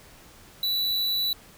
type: tone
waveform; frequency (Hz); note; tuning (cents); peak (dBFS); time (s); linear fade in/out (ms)
square; 3951; B7; 0; -24; 0.63-1.33; 2
effects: pink hiss -51 dBFS RMS until 1.57 s

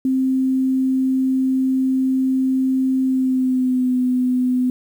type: tone with pitch glide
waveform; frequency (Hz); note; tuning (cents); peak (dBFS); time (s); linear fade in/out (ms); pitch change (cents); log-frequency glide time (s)
sine; 262 to 251.9; C4 to B3; +2 to +34; -15; 0.05-4.7; 2; -68; 3.04-3.97
effects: 8-bit

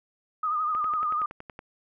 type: tone with vibrato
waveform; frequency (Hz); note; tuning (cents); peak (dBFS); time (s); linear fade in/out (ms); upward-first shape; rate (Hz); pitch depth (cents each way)
sine; 1235; D#6; -13; -24; 0.43-1.26; 5; sine; 12; 58
type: click train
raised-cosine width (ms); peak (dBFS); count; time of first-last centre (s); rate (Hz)
0.5; -25; 10; 0.75-1.591; 10.7
effects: none

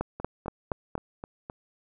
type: two click trains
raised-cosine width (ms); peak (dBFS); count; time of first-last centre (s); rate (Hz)
1; -23 / -14; 6 / 5; 0.2-1.499 / 0.01-0.953; 3.85 / 4.24
effects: none

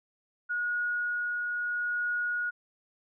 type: tone with tremolo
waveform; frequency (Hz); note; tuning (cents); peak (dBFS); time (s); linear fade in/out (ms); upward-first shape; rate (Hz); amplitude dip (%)
sine; 1448; F#6; -38; -27; 0.49-2.51; 20; triangle; 0.77; 25
effects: none

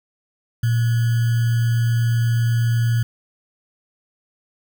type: tone with sample-and-hold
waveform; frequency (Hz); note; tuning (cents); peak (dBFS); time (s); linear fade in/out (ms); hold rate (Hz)
sine; 116.54; A#2; 0; -15; 0.63-3.03; 5; 1575
effects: none

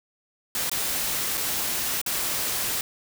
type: noise with dropouts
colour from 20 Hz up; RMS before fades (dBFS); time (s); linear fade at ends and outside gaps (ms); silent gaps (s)
white; -27; 0.55-2.81; 1; 0.696-0.715 / 1.373-1.377 / 2.015-2.062
effects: none

